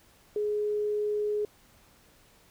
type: tone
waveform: sine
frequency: 418.8 Hz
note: G#4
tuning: 15 cents sharp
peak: -26 dBFS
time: 0.36-1.45 s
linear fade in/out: 2 ms
effects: pink hiss -60 dBFS RMS until 2.5 s